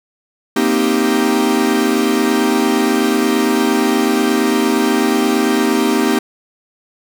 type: chord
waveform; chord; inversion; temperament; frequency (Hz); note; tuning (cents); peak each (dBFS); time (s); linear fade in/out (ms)
45% pulse; C minor seventh; third; equal; 233.1 / 261.6 / 311.1 / 392; Bb3 / C4 / Eb4 / G4; 0 / 0 / 0 / 0; -18; 0.56-6.19; 5
effects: none